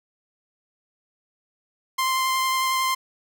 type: tone with vibrato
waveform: sawtooth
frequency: 1046.5 Hz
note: C6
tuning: in tune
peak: -17 dBFS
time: 1.98-2.95 s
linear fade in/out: 10 ms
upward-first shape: sine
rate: 11 Hz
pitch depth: 10 cents each way
effects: none